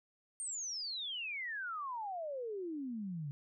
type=exponential sweep; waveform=sine; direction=down; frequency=8870 to 136.9 Hz; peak=-38 dBFS; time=0.4-3.31 s; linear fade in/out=0 ms; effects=none